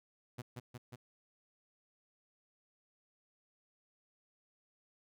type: tone with echo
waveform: sawtooth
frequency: 122.8 Hz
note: B2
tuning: 9 cents flat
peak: -37 dBFS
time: 0.38-0.42 s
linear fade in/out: 10 ms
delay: 180 ms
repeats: 3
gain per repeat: -2 dB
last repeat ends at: 0.96 s
effects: none